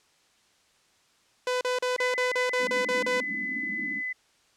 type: tone bursts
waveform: sawtooth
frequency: 501 Hz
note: B4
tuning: 25 cents sharp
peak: -21 dBFS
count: 10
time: 1.47-3.203 s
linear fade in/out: 2 ms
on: 140 ms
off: 37 ms
type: tone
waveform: sine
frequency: 2011 Hz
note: B6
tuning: 31 cents sharp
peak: -29 dBFS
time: 1.98-4.13 s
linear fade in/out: 10 ms
type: band-pass noise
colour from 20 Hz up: pink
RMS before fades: -40 dBFS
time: 2.58-4.03 s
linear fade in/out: 50 ms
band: 190 to 320 Hz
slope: 96 dB/octave
effects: white hiss -64 dBFS RMS until 4.56 s + low-pass 7000 Hz 12 dB/octave